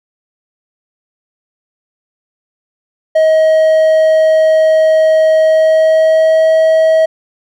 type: tone with pitch glide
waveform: triangle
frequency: 633 to 640 Hz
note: D#5 to D#5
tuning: +30 to +49 cents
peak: -4 dBFS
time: 3.15-7.06 s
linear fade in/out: 10 ms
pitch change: +19 cents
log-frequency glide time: 5.4-6.51 s
effects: none